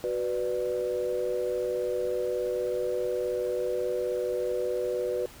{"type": "chord", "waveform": "sine", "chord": "B minor", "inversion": "second", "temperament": "just", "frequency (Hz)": [370.4, 493.9, 592.7], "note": ["F#4", "B4", "D5"], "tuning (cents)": [2, 0, 16], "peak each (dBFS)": [-31, -28, -34], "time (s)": [0.04, 5.26], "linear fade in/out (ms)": 0, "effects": ["tanh soft clip ceiling -18 dBFS", "pink hiss -49 dBFS RMS until 5.4 s"]}